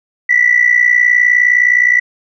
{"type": "tone with amplitude modulation", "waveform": "sine", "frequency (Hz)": 1966, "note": "B6", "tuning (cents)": -8, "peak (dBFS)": -3, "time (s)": [0.29, 2], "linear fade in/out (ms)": 10, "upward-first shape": "sine", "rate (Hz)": 59.6, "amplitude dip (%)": 80, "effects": ["tanh soft clip ceiling 0 dBFS"]}